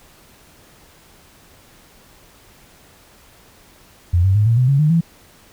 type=tone with pitch steps; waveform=sine; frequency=87.31 / 95.76 / 105.04 / 115.21 / 126.36 / 138.6 / 152.02 / 166.73 Hz; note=F2 / G2 / G#2 / A#2 / B2 / C#3 / D#3 / E3; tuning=0 / -40 / +20 / -20 / +40 / 0 / -40 / +20 cents; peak=-11 dBFS; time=4.13-5.01 s; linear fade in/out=10 ms; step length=110 ms; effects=pink hiss -49 dBFS RMS until 5.52 s